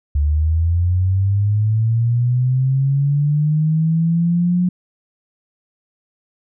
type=linear sweep; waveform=sine; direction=up; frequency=71.2 to 180.8 Hz; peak=-13 dBFS; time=0.15-4.69 s; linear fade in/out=5 ms; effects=none